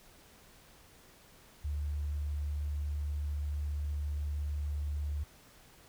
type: tone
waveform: sine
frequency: 73.42 Hz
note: D2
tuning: in tune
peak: -32 dBFS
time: 1.64-5.24 s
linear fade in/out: 10 ms
effects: pink hiss -59 dBFS RMS until 5.88 s